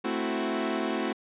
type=chord; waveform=sawtooth; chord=F# half-diminished seventh; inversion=first; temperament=equal; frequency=220 / 261.6 / 329.6 / 370 Hz; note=A3 / C4 / E4 / F#4; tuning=0 / 0 / 0 / 0 cents; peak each=-29 dBFS; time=0.04-1.13 s; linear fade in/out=10 ms; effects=resampled to 8000 Hz